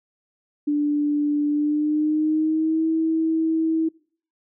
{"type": "tone with pitch glide", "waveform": "sine", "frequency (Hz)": [293.7, 322.1], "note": ["D4", "E4"], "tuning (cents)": [0, -40], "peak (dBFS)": -18, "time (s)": [0.67, 3.89], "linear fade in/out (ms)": 10, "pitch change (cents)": 160, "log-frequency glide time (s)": [1.48, 2.87], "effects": ["noise-tail reverb RT60 0.5 s tail -24 dB re dry"]}